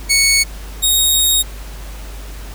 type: tone pair in turn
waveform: 15% pulse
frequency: 2217 / 3751 Hz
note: C#7 / A#7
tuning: 0 / +10 cents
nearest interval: major sixth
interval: 910 cents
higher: second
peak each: -4 dBFS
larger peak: neither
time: 0.09-0.44 / 0.82-1.43 s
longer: second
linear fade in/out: 20 ms
effects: added 50 Hz sine -28 dBFS peak until 2.54 s + pink hiss -37 dBFS RMS until 2.54 s